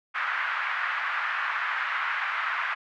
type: band-pass noise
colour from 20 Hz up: white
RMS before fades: -29 dBFS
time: 0.14-2.75 s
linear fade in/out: 20 ms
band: 1100 to 1900 Hz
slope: 24 dB/octave
effects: none